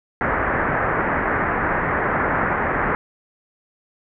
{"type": "low-pass noise", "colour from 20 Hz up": "white", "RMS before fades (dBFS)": -21, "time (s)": [0.21, 2.95], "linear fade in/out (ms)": 0, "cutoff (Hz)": 1900, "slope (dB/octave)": 48, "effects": []}